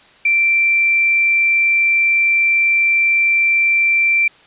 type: tone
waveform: sine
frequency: 2349 Hz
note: D7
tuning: in tune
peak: -11 dBFS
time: 0.25-4.28 s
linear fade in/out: 5 ms
effects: white hiss -47 dBFS RMS until 4.46 s + resampled to 8000 Hz

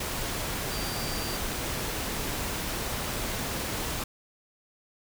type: tone in noise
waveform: sine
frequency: 4699 Hz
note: D8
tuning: in tune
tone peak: -39 dBFS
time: 0.71-1.37 s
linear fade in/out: 5 ms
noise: pink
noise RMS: -32 dBFS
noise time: 0-4.04 s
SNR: -10 dB
effects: none

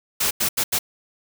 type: noise bursts at uneven times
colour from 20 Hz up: white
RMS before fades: -21 dBFS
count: 4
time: 0.2-0.31 / 0.4-0.49 / 0.57-0.64 / 0.72-0.79 s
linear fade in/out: 10 ms
effects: none

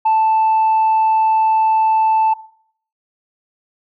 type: tone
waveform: sine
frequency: 880 Hz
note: A5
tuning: in tune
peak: -9 dBFS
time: 0.05-2.34 s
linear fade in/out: 10 ms
effects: noise-tail reverb RT60 0.6 s tail -20 dB re dry + tanh soft clip ceiling -9 dBFS

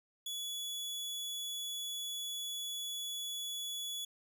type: tone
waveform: sawtooth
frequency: 3400 Hz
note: G#7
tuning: 40 cents sharp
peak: -35 dBFS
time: 0.26-4.05 s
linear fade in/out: 5 ms
effects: none

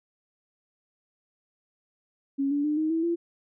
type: tone with pitch steps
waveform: sine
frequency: 276 / 287.7 / 299.9 / 312.7 / 326 / 339.8 Hz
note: C#4 / D4 / D4 / D#4 / E4 / F4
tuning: -7 / -36 / +36 / +9 / -19 / -47 cents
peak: -23 dBFS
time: 2.38-3.16 s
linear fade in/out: 20 ms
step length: 130 ms
effects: none

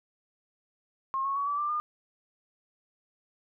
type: tone with pitch steps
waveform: sine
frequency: 1073 / 1099.3 / 1126.3 / 1154 / 1182.3 / 1211.4 Hz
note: C6 / C#6 / C#6 / D6 / D6 / D#6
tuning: +43 / -15 / +27 / -31 / +11 / -47 cents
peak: -27 dBFS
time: 1.14-1.8 s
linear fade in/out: 0 ms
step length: 110 ms
effects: none

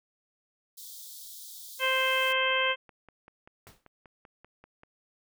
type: high-pass noise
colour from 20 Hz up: white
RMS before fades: -45 dBFS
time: 0.77-2.33 s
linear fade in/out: 10 ms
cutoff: 3300 Hz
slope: 96 dB/octave
type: harmonic tone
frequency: 523.3 Hz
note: C5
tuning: in tune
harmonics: 1 / 2 / 3 / 4 / 5 / 6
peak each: -31 / -31 / -31 / -31 / -31 / -31 dBFS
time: 1.79-2.76 s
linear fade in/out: 50 ms
type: click train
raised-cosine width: 0.5 ms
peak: -36 dBFS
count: 14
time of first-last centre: 2.31-4.834 s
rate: 5.15 Hz
type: noise with exponential decay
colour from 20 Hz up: pink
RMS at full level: -48 dBFS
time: 3.67-3.88 s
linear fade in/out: 1 ms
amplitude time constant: 44 ms
effects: none

